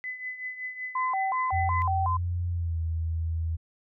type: tone with tremolo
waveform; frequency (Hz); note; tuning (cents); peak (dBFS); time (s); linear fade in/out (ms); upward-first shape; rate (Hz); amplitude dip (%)
sine; 2012; B6; +32; -30; 0.04-1.82; 0; triangle; 5.3; 75
type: tone with vibrato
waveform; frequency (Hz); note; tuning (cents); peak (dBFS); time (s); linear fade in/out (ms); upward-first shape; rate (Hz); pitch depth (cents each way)
sine; 890; A5; +20; -25; 0.95-2.17; 5; square; 2.7; 250
type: tone with pitch glide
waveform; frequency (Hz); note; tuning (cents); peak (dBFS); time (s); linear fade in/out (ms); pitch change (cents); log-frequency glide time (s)
sine; 87.6 to 81.73; F2 to E2; +6 to -14; -26; 1.52-3.57; 20; -120; 2.49-2.79
effects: none